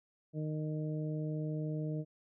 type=harmonic tone; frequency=153.9 Hz; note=D#3; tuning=19 cents flat; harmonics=1 / 2 / 3 / 4; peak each=-35 / -41 / -45 / -47 dBFS; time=0.33-2.05 s; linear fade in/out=50 ms; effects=none